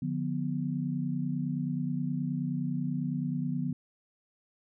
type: chord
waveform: sine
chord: B diminished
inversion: first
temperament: just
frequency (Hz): 148.16 / 177.8 / 246.9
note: D3 / F3 / B3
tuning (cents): +16 / +31 / 0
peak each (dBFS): -33 / -34 / -33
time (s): 0.02-3.73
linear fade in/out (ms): 5
effects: none